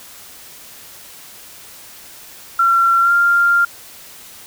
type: tone with pitch glide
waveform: sine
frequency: 1363 to 1394.1 Hz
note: F6 to F6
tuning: -43 to -3 cents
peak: -10 dBFS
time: 2.59-3.65 s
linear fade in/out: 5 ms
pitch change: +40 cents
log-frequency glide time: 3.01-3.12 s
effects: white hiss -39 dBFS RMS until 4.46 s